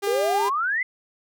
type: tone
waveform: sawtooth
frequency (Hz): 401.7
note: G4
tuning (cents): +42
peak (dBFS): -20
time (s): 0.02-0.5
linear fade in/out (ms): 20
type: exponential sweep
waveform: sine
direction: up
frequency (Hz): 437.4 to 2093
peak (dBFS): -21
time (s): 0.07-0.83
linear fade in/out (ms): 5
effects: none